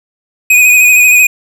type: tone with vibrato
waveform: square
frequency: 2489 Hz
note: D#7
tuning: in tune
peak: -4 dBFS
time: 0.5-1.27 s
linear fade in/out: 5 ms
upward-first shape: sine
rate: 13 Hz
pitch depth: 32 cents each way
effects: none